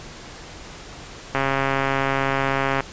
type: click train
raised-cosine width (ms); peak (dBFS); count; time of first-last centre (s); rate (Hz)
0.5; -6; 199; 1.35-2.806; 136
effects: pink hiss -39 dBFS RMS until 2.92 s + resampled to 16000 Hz